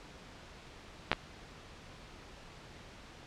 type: clicks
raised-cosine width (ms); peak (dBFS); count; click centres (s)
0.3; -9 / -13; 2; 1.116 / 1.13
effects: pink hiss -52 dBFS RMS until 3.26 s + low-pass 5000 Hz 12 dB/octave